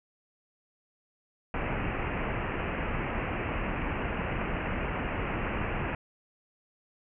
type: low-pass noise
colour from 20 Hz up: pink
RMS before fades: -32 dBFS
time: 1.54-5.95 s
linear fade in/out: 2 ms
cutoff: 2800 Hz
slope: 96 dB/octave
effects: none